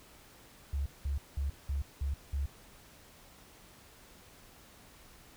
sine tone bursts, 69.8 Hz, C#2, 13 cents sharp, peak -30 dBFS, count 6, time 0.73-2.46 s, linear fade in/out 5 ms, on 130 ms, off 190 ms, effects pink hiss -57 dBFS RMS until 5.36 s

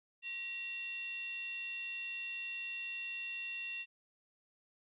sine tone with frequency modulation, 2732 Hz, F7, 39 cents flat, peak -39 dBFS, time 0.22-3.86 s, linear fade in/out 50 ms, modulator 826 Hz, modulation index 0.48, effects none

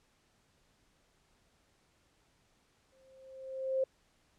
sine tone with exponential growth, 528 Hz, C5, 16 cents sharp, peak -26 dBFS, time 2.92-3.84 s, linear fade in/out 5 ms, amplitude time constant 200 ms, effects pink hiss -71 dBFS RMS until 4.38 s + low-pass 9000 Hz 12 dB/octave

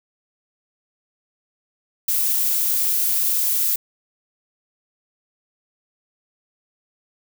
violet noise, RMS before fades -20 dBFS, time 2.08-3.76 s, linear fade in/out 5 ms, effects none

